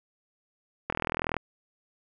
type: click train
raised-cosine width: 0.5 ms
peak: -13 dBFS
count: 20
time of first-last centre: 0.9-1.367 s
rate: 40.7 Hz
effects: none